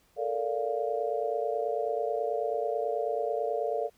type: chord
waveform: sine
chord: Bb major seventh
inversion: third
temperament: just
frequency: 437 / 466.2 / 582.7 / 699.2 Hz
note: A4 / Bb4 / D5 / F5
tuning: -12 / 0 / -14 / +2 cents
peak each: -33 dBFS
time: 0.16-3.9 s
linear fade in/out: 50 ms
effects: pink hiss -66 dBFS RMS until 3.97 s